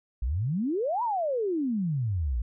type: exponential two-way sweep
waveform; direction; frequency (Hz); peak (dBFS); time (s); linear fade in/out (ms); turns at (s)
sine; up then down; 53.2 to 996 to 53.2; -25; 0.22-2.42; 5; 1.03
effects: none